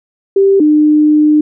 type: tone pair in turn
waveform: sine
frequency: 392 / 302.3 Hz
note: G4 / D#4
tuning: 0 / -50 cents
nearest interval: major third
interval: 450 cents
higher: first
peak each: -5 / -5 dBFS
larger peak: neither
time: 0.36-0.6 / 0.6-1.41 s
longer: second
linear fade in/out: 5 ms
effects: none